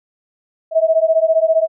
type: beating tone pair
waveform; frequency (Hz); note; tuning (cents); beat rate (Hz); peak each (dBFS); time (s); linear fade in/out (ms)
sine; 638 / 653; D#5 / E5; +43 / -17; 15; -14; 0.71-1.68; 50
effects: none